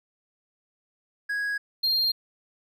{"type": "tone pair in turn", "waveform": "triangle", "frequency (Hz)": [1657, 4206], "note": ["G#6", "C8"], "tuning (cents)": [-4, 8], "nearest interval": "octave + major third", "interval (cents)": 1612, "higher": "second", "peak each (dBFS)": [-24, -20], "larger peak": "second", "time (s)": [[1.29, 1.58], [1.83, 2.12]], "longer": "neither", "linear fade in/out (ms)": 10, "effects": []}